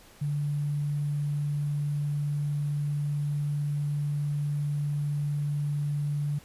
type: tone with sample-and-hold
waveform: sine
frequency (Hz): 145.9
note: D3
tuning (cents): -11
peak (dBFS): -26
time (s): 0.21-6.39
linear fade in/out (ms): 10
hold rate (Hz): 11025
effects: pink hiss -54 dBFS RMS until 6.44 s + resampled to 32000 Hz